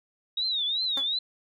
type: tone with vibrato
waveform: sine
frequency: 3758 Hz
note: A#7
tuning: 13 cents sharp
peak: -25 dBFS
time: 0.37-1.19 s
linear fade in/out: 5 ms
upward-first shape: triangle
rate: 2.7 Hz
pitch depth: 180 cents each way
type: tone with exponential decay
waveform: 10% pulse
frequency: 272.6 Hz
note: C#4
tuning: 29 cents flat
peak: -24 dBFS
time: 0.97-1.08 s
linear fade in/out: 2 ms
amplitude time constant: 23 ms
effects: none